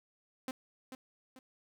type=tone with echo; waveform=sawtooth; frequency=259.6 Hz; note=C4; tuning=13 cents flat; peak=-32 dBFS; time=0.48-0.51 s; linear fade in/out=2 ms; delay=440 ms; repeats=2; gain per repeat=-8 dB; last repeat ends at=1.39 s; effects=none